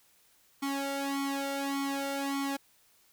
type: tone with flanger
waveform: sawtooth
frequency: 276.9 Hz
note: C#4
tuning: 2 cents flat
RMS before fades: -33 dBFS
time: 0.62-2.57 s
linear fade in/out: 10 ms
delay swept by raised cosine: 0.91 to 1.43 ms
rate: 1.7 Hz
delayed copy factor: +1
effects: white hiss -65 dBFS RMS until 3.12 s